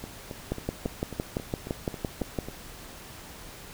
two click trains, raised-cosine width 2 ms, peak -14 / -23 dBFS, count 12 / 10, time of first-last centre 0.52-2.388 / 0.04-2.486 s, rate 5.89 / 3.68 Hz, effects pink hiss -45 dBFS RMS until 3.73 s

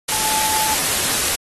sine tone in noise, 867 Hz, A5, 26 cents flat, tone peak -23 dBFS, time 0.12-0.75 s, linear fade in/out 10 ms, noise white, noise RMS -19 dBFS, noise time 0.08-1.36 s, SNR -7 dB, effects AAC 32 kbps

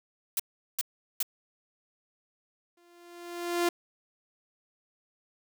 blue noise bursts, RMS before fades -28 dBFS, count 3, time 0.37-1.228 s, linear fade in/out 2 ms, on 26 ms, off 390 ms
sawtooth tone with exponential growth, 346.9 Hz, F4, 12 cents flat, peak -19 dBFS, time 2.77-3.69 s, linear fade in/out 5 ms, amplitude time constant 200 ms
effects none

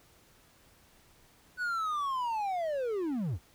triangle linear sweep, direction down, 1500 to 65.41 Hz, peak -28 dBFS, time 1.57-3.39 s, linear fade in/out 50 ms, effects pink hiss -62 dBFS RMS until 3.54 s

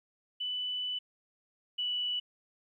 sine tone pair in turn, 2987 / 2958 Hz, F#7 / F#7, +16 / -1 cents, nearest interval unison, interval 17 cents, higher first, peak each -32 / -30 dBFS, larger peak second, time 0.4-0.99 / 1.78-2.2 s, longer first, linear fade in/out 10 ms, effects 12-bit

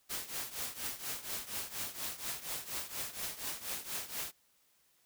white noise with tremolo, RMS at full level -37 dBFS, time 0.09-4.32 s, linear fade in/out 20 ms, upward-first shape triangle, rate 4.2 Hz, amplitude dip 85%, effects white hiss -71 dBFS RMS until 5.05 s

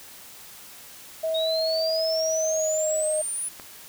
sine tone with pitch glide, 643 to 618.9 Hz, E5 to D#5, -43 to -9 cents, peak -23 dBFS, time 1.23-3.22 s, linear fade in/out 10 ms, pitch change -66 cents, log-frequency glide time 2.11-2.94 s
sine exponential sweep, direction up, 3723 to 9956 Hz, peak -27 dBFS, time 1.34-3.49 s, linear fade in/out 10 ms
click, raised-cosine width 0.5 ms, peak -25 dBFS, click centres 3.598 s
effects white hiss -45 dBFS RMS until 3.88 s

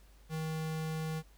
square tone, 158.4 Hz, D#3, 31 cents sharp, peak -35 dBFS, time 0.29-1.23 s, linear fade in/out 50 ms, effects added 50 Hz sine -57 dBFS peak until 1.37 s + pink hiss -66 dBFS RMS until 1.37 s

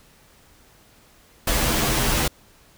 pink noise with comb filter, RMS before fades -21 dBFS, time 1.47-2.28 s, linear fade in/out 5 ms, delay 11 ms, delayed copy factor -0.85, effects pink hiss -54 dBFS RMS until 2.77 s

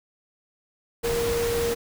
sine tone in noise, 468.7 Hz, A#4, 9 cents sharp, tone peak -23 dBFS, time 1.03-1.75 s, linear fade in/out 20 ms, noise pink, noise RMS -30 dBFS, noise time 1.03-1.75 s, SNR +4 dB, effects none

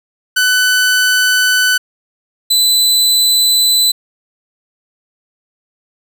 sawtooth tone pair in turn, 1500 / 4005 Hz, F#6 / B7, +23 / +23 cents, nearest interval octave + perfect fourth, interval 1700 cents, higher second, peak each -6 dBFS, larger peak neither, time 0.36-1.78 / 2.5-3.92 s, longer neither, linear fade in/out 10 ms, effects none

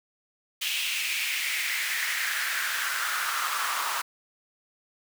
pink noise with high-pass filter sweep, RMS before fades -29 dBFS, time 0.61-4.02 s, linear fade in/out 10 ms, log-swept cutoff 2800 to 1100 Hz, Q 3.8, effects none

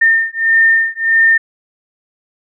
sine beating tone pair, 1812 / 1813.6 Hz, A#6 / A#6, -50 / -48 cents, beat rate 1.6 Hz, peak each -12 / -12 dBFS, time 0.01-1.38 s, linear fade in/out 10 ms, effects none

